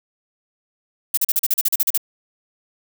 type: noise bursts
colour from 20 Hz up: violet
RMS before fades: -17 dBFS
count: 12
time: 1.14-1.977 s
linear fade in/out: 5 ms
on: 34 ms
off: 39 ms
effects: none